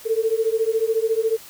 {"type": "beating tone pair", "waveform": "sine", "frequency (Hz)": [440, 454], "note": ["A4", "A#4"], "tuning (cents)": [0, -46], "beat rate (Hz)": 14, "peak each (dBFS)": -21, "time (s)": [0.05, 1.38], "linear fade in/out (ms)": 20, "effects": ["white hiss -43 dBFS RMS until 1.49 s"]}